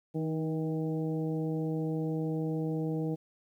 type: harmonic tone with a mistuned harmonic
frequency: 159.2 Hz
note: D#3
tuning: 40 cents sharp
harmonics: 1 / 2 / 3 / 4 / 5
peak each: -32 / -34 / -37 / -47 / -48 dBFS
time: 0.14-3.16 s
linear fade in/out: 20 ms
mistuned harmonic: 2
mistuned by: -24 cents
effects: 11-bit